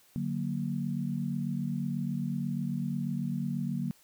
sine chord, D augmented, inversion none, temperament equal, 146.83 / 185 / 233.1 Hz, D3 / F#3 / A#3, 0 / 0 / 0 cents, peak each -34 dBFS, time 0.16-3.91 s, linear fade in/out 0 ms, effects white hiss -62 dBFS RMS until 4.03 s

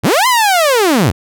sawtooth linear two-way sweep, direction up then down, 65.41 to 1046.5 to 65.41 Hz, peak -5 dBFS, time 0.03-1.12 s, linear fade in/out 20 ms, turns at 0.27 s, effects none

